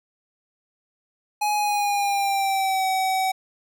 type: tone with pitch glide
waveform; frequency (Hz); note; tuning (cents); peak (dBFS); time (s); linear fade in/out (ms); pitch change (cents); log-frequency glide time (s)
square; 837 to 758.7; G#5 to F#5; +13 to +43; -21; 1.41-3.32; 10; -170; 1.55-2.86
effects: none